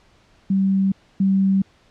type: tone pair in turn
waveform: sine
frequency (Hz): 193.3 / 193.3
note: G3 / G3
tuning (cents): -24 / -24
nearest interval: unison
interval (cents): 0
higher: neither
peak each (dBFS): -15 / -14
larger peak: second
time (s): 0.5-0.92 / 1.2-1.62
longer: neither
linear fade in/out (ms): 5
effects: pink hiss -56 dBFS RMS until 1.9 s + low-pass 5000 Hz 12 dB/octave